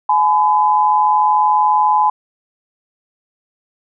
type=tone pair together; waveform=sine; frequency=846.8 / 1007 Hz; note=G#5 / B5; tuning=+33 / +33 cents; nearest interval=minor third; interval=300 cents; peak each=-13 dBFS; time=0.09-2.1 s; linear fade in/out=5 ms; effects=none